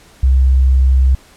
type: tone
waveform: sine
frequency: 65.41 Hz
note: C2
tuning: in tune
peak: -7 dBFS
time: 0.23-1.15 s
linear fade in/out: 5 ms
effects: pink hiss -45 dBFS RMS until 1.36 s + low-pass 11000 Hz 12 dB/octave